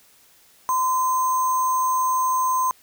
sine tone with sample-and-hold, 1024 Hz, C6, 38 cents flat, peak -18 dBFS, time 0.69-2.71 s, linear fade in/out 0 ms, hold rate 7350 Hz, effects white hiss -55 dBFS RMS until 2.82 s

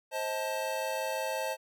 square chord, A diminished, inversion first, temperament just, 528 / 633.6 / 880 Hz, C5 / Eb5 / A5, +16 / +31 / 0 cents, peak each -36 / -37 / -37 dBFS, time 0.11-1.57 s, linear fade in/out 50 ms, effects none

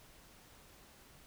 silence, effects pink hiss -60 dBFS RMS until 1.26 s

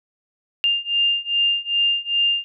sine beating tone pair, 2801 / 2803.5 Hz, F7 / F7, +4 / +6 cents, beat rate 2.5 Hz, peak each -21 / -20 dBFS, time 0.64-2.44 s, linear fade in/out 0 ms, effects none

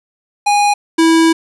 square tone pair in turn, 822 / 326.9 Hz, G#5 / E4, -18 / -14 cents, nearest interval octave + major third, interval 1596 cents, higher first, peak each -10 / -8 dBFS, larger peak second, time 0.46-0.74 / 0.98-1.33 s, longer second, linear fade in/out 10 ms, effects resampled to 24000 Hz + 7-bit

